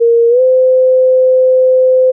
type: tone with pitch glide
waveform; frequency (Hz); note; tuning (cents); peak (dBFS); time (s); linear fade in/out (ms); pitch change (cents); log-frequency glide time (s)
sine; 466.2 to 514.3; A#4 to C5; 0 to -30; -5; 0-2.12; 20; +170; 0.29-0.41
effects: none